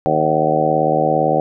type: harmonic tone with a mistuned harmonic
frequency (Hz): 77.78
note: D#2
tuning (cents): 0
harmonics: 2 / 3 / 4 / 5 / 6 / 7 / 8 / 9 / 10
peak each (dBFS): -23 / -27 / -23 / -25 / -22 / -19 / -22 / -27 / -18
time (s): 0.06-1.4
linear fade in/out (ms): 0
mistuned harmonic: 10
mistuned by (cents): -44
effects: none